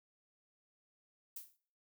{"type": "noise with exponential decay", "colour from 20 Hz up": "violet", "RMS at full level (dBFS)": -42, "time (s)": [1.36, 1.57], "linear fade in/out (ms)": 5, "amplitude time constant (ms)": 45, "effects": ["noise-tail reverb RT60 0.5 s tail -20 dB re dry"]}